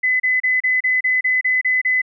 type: tone bursts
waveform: sine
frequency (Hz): 2016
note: B6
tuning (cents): +35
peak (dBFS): -14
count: 10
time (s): 0.03-2.018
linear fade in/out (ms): 10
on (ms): 170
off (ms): 32
effects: none